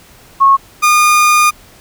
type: tone pair in turn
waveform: sine / 30% pulse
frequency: 1094 / 1217.5 Hz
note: C#6 / D#6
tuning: -23 / -38 cents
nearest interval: major second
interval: 185 cents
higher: second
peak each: -4 dBFS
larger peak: neither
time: 0.4-0.57 / 0.82-1.51 s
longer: second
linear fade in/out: 20 ms
effects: pink hiss -42 dBFS RMS until 1.8 s